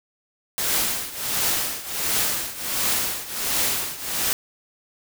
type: noise with tremolo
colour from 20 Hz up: white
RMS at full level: -21 dBFS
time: 0.58-4.33 s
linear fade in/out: 0 ms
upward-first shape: triangle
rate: 1.4 Hz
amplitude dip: 85%
effects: none